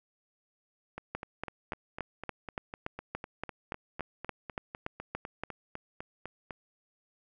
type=two click trains; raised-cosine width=0.5 ms; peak=-19 / -24 dBFS; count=16 / 23; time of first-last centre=1.15-5.436 / 0.98-6.508 s; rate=3.5 / 3.98 Hz; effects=none